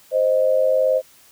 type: tone pair together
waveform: sine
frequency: 523.3 / 622.3 Hz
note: C5 / D#5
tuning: 0 / 0 cents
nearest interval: minor third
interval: 300 cents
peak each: -16 / -19 dBFS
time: 0.11-1.02 s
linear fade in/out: 50 ms
effects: white hiss -51 dBFS RMS until 1.31 s